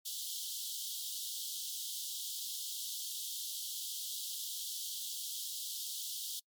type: high-pass noise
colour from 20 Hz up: pink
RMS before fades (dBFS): -41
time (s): 0.05-6.4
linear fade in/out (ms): 10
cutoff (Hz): 3100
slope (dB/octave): 96
effects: noise-tail reverb RT60 0.1 s tail -26 dB re dry + MP3 96 kbps